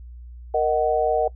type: chord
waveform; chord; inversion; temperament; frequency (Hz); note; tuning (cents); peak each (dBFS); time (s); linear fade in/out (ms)
sine; D# minor; second; just; 466.7 / 622.3 / 746.7; A#4 / D#5 / F#5; +2 / 0 / +16; -22; 0.54-1.28; 5
effects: noise-tail reverb RT60 0.1 s tail -21 dB re dry + added 60 Hz sine -37 dBFS peak until 1.35 s